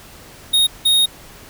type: tone bursts at uneven times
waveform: square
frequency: 3729 Hz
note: A#7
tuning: in tune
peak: -12 dBFS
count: 2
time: 0.53-0.67 / 0.85-1.06 s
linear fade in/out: 10 ms
effects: pink hiss -41 dBFS RMS until 1.49 s